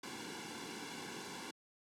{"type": "noise with comb filter", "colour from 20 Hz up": "pink", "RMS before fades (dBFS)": -45, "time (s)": [0.03, 1.51], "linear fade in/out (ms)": 5, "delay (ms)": 1.6, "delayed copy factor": -0.85, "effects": ["high-pass 200 Hz 12 dB/octave", "low-pass 8000 Hz 12 dB/octave"]}